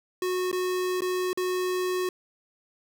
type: tone with dropouts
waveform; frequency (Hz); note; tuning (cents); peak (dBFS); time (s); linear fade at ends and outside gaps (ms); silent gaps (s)
square; 366.1; F#4; -18; -26; 0.22-2.09; 2; 0.515-0.528 / 1.007-1.019 / 1.331-1.374
effects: none